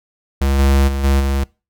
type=tone with level steps; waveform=square; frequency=68.5 Hz; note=C#2; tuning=20 cents flat; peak=-14 / -11 / -19 / -12 / -16 dBFS; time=0.41-1.44 s; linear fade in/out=5 ms; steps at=0.58 / 0.87 / 1.03 / 1.19 s; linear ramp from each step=20 ms; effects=noise-tail reverb RT60 0.3 s tail -24 dB re dry